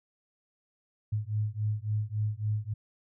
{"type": "beating tone pair", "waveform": "sine", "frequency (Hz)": [104.7, 108.3], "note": ["G#2", "A2"], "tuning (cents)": [15, -27], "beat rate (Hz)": 3.6, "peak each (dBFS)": -31, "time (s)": [1.12, 2.74], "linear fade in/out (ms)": 10, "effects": []}